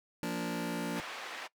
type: chord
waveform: sawtooth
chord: Bb major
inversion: second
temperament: just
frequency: 174.81 / 233.1 / 291.4 Hz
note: F3 / Bb3 / D4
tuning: +2 / 0 / -13 cents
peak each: -34 dBFS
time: 0.23-1 s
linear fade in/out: 0 ms
type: band-pass noise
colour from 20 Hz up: white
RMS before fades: -43 dBFS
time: 0.95-1.48 s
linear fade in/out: 20 ms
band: 470 to 2500 Hz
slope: 12 dB/octave
effects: noise-tail reverb RT60 0.1 s tail -20 dB re dry